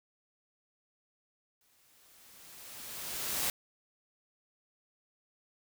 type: noise with exponential growth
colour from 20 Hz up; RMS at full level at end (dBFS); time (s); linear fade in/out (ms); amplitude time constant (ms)
white; -31; 1.61-3.5; 2; 410
effects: none